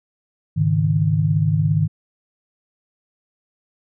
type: chord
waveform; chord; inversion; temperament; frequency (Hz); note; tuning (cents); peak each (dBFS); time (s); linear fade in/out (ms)
sine; Ab suspended fourth; none; just; 103.83 / 138.43 / 155.74; Ab2 / Db3 / Eb3; 0 / -2 / +2; -20 / -23 / -17; 0.56-1.88; 20
effects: none